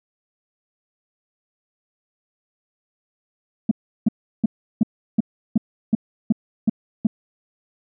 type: tone bursts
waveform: sine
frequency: 220 Hz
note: A3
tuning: in tune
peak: -10 dBFS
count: 10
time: 3.69-7.07 s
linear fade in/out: 5 ms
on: 23 ms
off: 350 ms
effects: tanh soft clip ceiling -9 dBFS